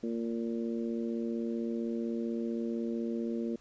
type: harmonic tone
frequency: 115.7 Hz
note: A#2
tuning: 13 cents flat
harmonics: 2 / 3 / 4 / 5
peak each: -33 / -37 / -40 / -47 dBFS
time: 0.03-3.56 s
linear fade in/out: 5 ms
effects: pink hiss -62 dBFS RMS until 3.6 s + resampled to 16000 Hz